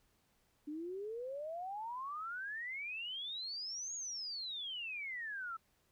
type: exponential two-way sweep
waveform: sine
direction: up then down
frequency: 290 to 6770 to 1300 Hz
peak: -40 dBFS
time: 0.67-5.57 s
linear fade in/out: 10 ms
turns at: 3.95 s
effects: pink hiss -75 dBFS RMS until 5.91 s